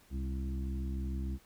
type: harmonic tone with a mistuned harmonic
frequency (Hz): 66.7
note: C2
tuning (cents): +34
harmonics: 1 / 2 / 3 / 4 / 5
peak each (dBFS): -34 / -46 / -42 / -48 / -48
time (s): 0.1-1.39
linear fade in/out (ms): 50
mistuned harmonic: 2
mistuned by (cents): -48
effects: pink hiss -63 dBFS RMS until 1.45 s

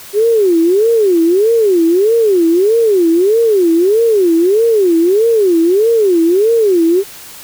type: tone with vibrato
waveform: sine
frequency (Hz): 390.4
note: G4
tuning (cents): -7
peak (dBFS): -7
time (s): 0.13-7.04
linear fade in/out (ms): 50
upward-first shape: sine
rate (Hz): 1.6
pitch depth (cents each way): 300
effects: white hiss -33 dBFS RMS until 7.43 s

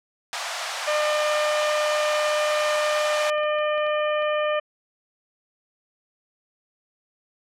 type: high-pass noise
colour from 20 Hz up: pink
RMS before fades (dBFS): -29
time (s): 0.33-3.3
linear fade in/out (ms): 0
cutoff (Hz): 620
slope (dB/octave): 48
type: harmonic tone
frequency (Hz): 603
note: D5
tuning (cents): +46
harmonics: 1 / 2 / 3 / 4 / 5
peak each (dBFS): -22 / -28 / -32 / -34 / -36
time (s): 0.87-4.6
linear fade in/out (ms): 10
type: clicks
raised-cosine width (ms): 0.3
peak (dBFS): -28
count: 10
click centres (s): 2.285 / 2.664 / 2.758 / 2.927 / 3.381 / 3.434 / 3.586 / 3.779 / 3.866 / 4.223
effects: low-pass 7000 Hz 12 dB/octave

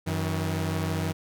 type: tone pair together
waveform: sawtooth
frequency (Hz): 92.99 / 159.7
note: F#2 / D#3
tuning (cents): +9 / +45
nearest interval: major sixth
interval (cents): 936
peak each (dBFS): -25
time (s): 0.06-1.13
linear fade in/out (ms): 20
effects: none

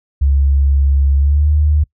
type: tone with pitch glide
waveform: sine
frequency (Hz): 69.3 to 75.14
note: C#2 to D2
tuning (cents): 0 to +40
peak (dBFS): -9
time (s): 0.21-1.84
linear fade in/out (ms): 10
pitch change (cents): +140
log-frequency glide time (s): 1.17-1.48
effects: noise-tail reverb RT60 0.1 s tail -24 dB re dry

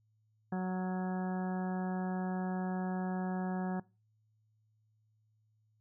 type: harmonic tone with a mistuned harmonic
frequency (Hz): 185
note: F#3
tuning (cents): 0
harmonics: 1 / 2 / 3 / 4 / 5 / 6 / 7 / 8 / 9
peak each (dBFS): -33 / -43 / -48 / -42 / -49 / -55 / -54 / -57 / -50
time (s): 0.52-3.8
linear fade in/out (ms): 5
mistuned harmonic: 8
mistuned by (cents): -45
effects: noise-tail reverb RT60 0.3 s tail -23 dB re dry + added 108 Hz sine -70 dBFS peak until 5.8 s

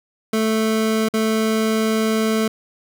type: tone with dropouts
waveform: 25% pulse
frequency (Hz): 220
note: A3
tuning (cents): 0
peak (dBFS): -13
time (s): 0.33-2.48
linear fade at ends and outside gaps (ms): 5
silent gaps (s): 1.087-1.137
effects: none

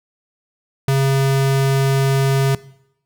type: tone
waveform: square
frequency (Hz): 135.9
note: C#3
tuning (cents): -34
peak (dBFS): -14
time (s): 0.88-2.55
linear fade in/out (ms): 2
effects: noise-tail reverb RT60 0.8 s tail -20 dB re dry

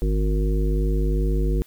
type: harmonic tone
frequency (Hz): 51.3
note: G#1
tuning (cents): -21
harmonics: 1 / 3 / 5 / 7 / 9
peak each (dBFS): -19 / -28 / -32 / -30 / -33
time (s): 0.02-1.62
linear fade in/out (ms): 0
effects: white hiss -55 dBFS RMS until 1.66 s

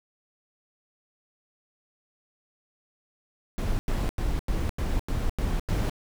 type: noise bursts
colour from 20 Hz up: brown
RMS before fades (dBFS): -26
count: 8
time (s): 3.58-5.897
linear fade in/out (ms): 0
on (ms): 210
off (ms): 91
effects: none

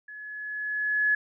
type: tone with level ramp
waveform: sine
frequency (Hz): 1700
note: G#6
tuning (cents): +40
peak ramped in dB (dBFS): -40 to -19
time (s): 0.08-1.15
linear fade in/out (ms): 5
effects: none

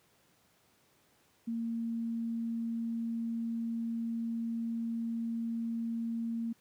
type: tone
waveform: sine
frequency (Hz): 230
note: A#3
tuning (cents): -23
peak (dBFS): -32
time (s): 1.47-6.53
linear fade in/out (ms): 10
effects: pink hiss -68 dBFS RMS until 6.6 s + high-pass 100 Hz 12 dB/octave

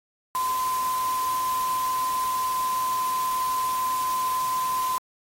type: tone in noise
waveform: sine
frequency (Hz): 1024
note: C6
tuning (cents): -38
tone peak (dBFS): -23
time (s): 0.35-4.98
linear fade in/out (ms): 0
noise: white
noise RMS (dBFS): -36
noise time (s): 0.35-4.98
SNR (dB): +10
effects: AAC 48 kbps

